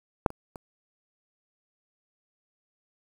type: clicks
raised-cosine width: 1 ms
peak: -6 / -26 / -26 dBFS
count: 3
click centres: 0.262 / 0.304 / 0.558 s
effects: 7-bit